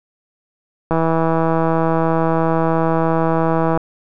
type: click train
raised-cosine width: 1 ms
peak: -4 dBFS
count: 468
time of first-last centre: 0.91-3.775 s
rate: 163 Hz
effects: none